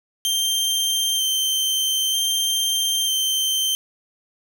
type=tone with vibrato; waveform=sawtooth; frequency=3136 Hz; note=G7; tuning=in tune; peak=-16 dBFS; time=0.25-3.75 s; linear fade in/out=0 ms; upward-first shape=square; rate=0.53 Hz; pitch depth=12 cents each way; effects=none